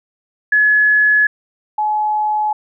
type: tone pair in turn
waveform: sine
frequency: 1700 / 850 Hz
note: G#6 / G#5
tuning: +40 / +40 cents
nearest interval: octave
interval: 1200 cents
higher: first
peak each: -9 / -14 dBFS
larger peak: first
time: 0.52-1.27 / 1.78-2.53 s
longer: neither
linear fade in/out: 5 ms
effects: none